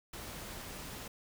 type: noise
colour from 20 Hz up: pink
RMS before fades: -45 dBFS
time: 0.13-1.08 s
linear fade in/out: 5 ms
effects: none